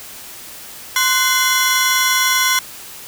35% pulse tone cluster, 1043 / 1495 / 2066 / 3396 / 5660 Hz, C6 / F#6 / C7 / G#7 / F8, -6 / +17 / -22 / +38 / +22 cents, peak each -18 dBFS, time 0.96-2.59 s, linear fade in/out 2 ms, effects white hiss -35 dBFS RMS until 3.07 s

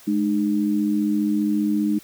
sine tone pair together, 210.2 / 305.1 Hz, G#3 / D#4, +21 / -34 cents, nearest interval tritone, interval 645 cents, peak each -21 / -21 dBFS, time 0.07-1.99 s, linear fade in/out 10 ms, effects white hiss -48 dBFS RMS until 2.03 s

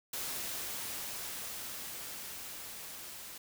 white noise with level ramp, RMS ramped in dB -38 to -47 dBFS, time 0.13-3.38 s, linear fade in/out 5 ms, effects none

